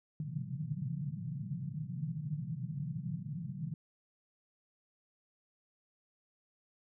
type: band-pass noise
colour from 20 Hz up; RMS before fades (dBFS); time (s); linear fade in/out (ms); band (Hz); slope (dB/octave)
pink; -39; 0.2-3.74; 2; 130 to 170; 48
effects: none